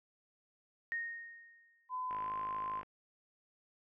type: tone with exponential decay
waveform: sine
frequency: 1856 Hz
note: A#6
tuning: 8 cents flat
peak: -33 dBFS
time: 0.92-1.89 s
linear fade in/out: 0 ms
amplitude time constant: 210 ms
type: tone with pitch glide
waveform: sine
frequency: 1013 to 1037.3 Hz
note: B5 to C6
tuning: +44 to -15 cents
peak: -36 dBFS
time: 1.89-2.83 s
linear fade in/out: 50 ms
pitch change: +41 cents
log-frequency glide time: 2.22-2.33 s
type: click train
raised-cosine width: 0.5 ms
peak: -33 dBFS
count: 39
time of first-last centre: 2.11-2.831 s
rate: 52.7 Hz
effects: none